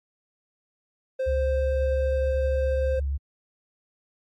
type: tone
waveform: triangle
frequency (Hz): 523.3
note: C5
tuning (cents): 0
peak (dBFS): -22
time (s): 1.19-3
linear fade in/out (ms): 10
type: tone with vibrato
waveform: sine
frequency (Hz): 69.4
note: C#2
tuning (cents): +3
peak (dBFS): -24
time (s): 1.26-3.18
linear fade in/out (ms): 20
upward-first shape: sine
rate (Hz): 9.2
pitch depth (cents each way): 16
effects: AAC 48 kbps